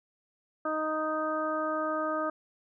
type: harmonic tone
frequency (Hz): 311.1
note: D#4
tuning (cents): 0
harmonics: 1 / 2 / 3 / 4 / 5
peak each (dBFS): -35 / -32 / -41 / -32 / -40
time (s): 0.65-2.3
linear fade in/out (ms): 5
effects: none